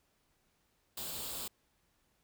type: noise with comb filter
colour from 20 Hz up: white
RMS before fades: -41 dBFS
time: 0.97-1.48 s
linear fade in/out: 5 ms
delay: 0.25 ms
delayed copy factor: +0.6
effects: pink hiss -75 dBFS RMS until 2.23 s